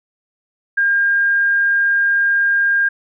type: tone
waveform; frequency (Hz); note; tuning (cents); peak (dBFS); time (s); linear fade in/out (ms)
sine; 1609; G6; +45; -12; 0.77-2.89; 10
effects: none